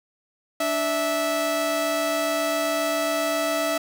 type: tone pair together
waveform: sawtooth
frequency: 293.7 / 654.8 Hz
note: D4 / E5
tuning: 0 / -12 cents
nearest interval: octave + major second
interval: 1388 cents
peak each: -25 / -19 dBFS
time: 0.6-3.78 s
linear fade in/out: 5 ms
effects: 9-bit